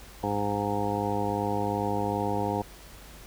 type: harmonic tone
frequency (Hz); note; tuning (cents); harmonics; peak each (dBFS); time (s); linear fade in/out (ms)
102.6; G#2; -21; 1 / 2 / 3 / 4 / 5 / 7 / 8 / 9; -34 / -34 / -34 / -34 / -34 / -34 / -34 / -34; 0.23-2.62; 5
effects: added 50 Hz sine -49 dBFS peak until 3.26 s + pink hiss -49 dBFS RMS until 3.26 s